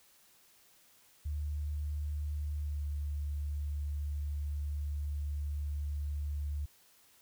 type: tone with pitch glide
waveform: sine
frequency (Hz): 74.2 to 73.01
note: D2 to D2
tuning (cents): +18 to -10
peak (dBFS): -33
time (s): 1.25-6.66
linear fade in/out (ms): 10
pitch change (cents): -28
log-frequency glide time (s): 2.59-2.81
effects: white hiss -64 dBFS RMS until 7.21 s